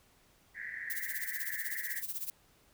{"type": "band-pass noise", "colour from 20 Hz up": "pink", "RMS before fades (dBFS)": -42, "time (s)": [0.54, 2.03], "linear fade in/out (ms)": 50, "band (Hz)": [1700, 2000], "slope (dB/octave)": 96}
{"type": "noise with tremolo", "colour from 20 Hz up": "violet", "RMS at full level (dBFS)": -36, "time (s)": [0.9, 2.3], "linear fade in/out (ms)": 0, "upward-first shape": "sine", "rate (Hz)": 16, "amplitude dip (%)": 80}
{"effects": ["pink hiss -66 dBFS RMS until 2.73 s"]}